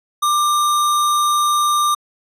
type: tone with sample-and-hold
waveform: sine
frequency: 1187 Hz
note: D6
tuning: 18 cents sharp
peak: -13 dBFS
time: 0.22-1.95 s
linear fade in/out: 10 ms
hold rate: 4900 Hz
effects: resampled to 32000 Hz